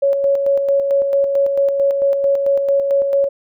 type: tone with tremolo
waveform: sine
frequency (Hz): 556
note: C#5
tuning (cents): +5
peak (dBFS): -11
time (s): 0.02-3.29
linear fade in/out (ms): 10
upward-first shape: square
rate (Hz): 4.5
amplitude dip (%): 40
effects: none